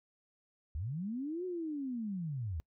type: linear two-way sweep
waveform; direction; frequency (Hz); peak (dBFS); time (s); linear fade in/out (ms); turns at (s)
sine; up then down; 65 to 372.1 to 72; -35; 0.75-2.6; 0; 1.45
effects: noise-tail reverb RT60 0.1 s tail -26 dB re dry